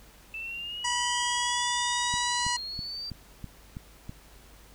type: exponential sweep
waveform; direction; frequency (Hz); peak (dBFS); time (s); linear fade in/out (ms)
sine; up; 2637 to 4699; -34; 0.34-3.1; 2
type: harmonic tone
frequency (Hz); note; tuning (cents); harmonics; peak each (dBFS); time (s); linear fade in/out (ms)
972; B5; -28; 1 / 2 / 3 / 5 / 6 / 7 / 8 / 9; -30 / -33 / -35 / -37 / -38 / -38 / -39 / -40; 0.84-2.57; 10
type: click train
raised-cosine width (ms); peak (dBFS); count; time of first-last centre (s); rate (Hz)
5; -25; 7; 2.14-4.094; 3.07
effects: added 50 Hz sine -55 dBFS peak until 4.74 s + pink hiss -55 dBFS RMS until 4.74 s